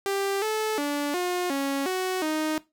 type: tone with pitch steps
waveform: sawtooth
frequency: 394.3 / 434 / 289.5 / 358.2 / 276.2 / 371.6 / 310.7 Hz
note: G4 / A4 / D4 / F4 / C#4 / F#4 / D#4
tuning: +10 / -24 / -25 / +44 / -6 / +7 / -2 cents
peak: -21 dBFS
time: 0.06-2.58 s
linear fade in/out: 0 ms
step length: 360 ms
effects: noise-tail reverb RT60 0.2 s tail -18 dB re dry